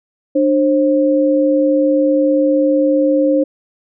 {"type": "tone pair together", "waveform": "sine", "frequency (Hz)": [297.9, 533], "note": ["D4", "C5"], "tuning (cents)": [25, 32], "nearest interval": "minor seventh", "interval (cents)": 1007, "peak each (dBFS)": -13, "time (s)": [0.35, 3.44], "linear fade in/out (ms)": 10, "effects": []}